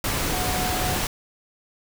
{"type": "tone in noise", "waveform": "sine", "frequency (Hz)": 732, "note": "F#5", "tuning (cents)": -19, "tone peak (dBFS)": -29, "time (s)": [0.33, 0.96], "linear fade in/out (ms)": 2, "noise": "pink", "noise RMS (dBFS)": -25, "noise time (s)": [0.04, 1.07], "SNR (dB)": -7, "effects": []}